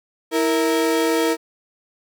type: tone pair together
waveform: 35% pulse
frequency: 326.5 / 465.8 Hz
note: E4 / A#4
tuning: -17 / -1 cents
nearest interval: tritone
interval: 616 cents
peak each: -18 dBFS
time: 0.31-1.37 s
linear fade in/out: 50 ms
effects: none